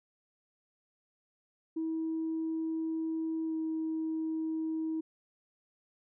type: tone with pitch glide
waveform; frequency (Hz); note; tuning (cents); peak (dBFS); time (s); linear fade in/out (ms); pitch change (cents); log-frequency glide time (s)
sine; 322.2 to 319.1; E4 to D#4; -39 to +44; -30; 1.76-5.01; 10; -17; 3.45-3.54
effects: tanh soft clip ceiling -27 dBFS